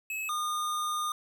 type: tone pair in turn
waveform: square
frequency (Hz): 2582 / 1218.5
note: E7 / D#6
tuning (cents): -37 / -37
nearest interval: octave + minor second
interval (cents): 1300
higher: first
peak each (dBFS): -33 / -30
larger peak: second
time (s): 0.1-0.29 / 0.29-1.12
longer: second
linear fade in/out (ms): 2
effects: none